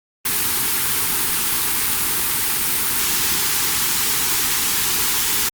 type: band-stop noise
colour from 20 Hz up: white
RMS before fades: -19 dBFS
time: 0.25-5.49 s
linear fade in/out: 5 ms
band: 460 to 790 Hz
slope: 96 dB/octave
effects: Opus 32 kbps